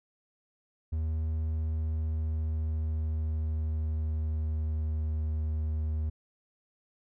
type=tone with pitch glide; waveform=triangle; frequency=79 to 77.51 Hz; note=D#2 to D#2; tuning=+27 to -6 cents; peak=-26 dBFS; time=0.92-6.1 s; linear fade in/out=10 ms; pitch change=-33 cents; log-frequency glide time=1.4-5.25 s; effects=none